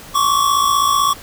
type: tone pair together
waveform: square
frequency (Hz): 1089.2 / 1145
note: C#6 / D6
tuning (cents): -31 / -44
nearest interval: minor second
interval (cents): 87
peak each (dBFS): -18 / -15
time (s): 0.14-1.14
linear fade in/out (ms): 20
effects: pink hiss -37 dBFS RMS until 1.22 s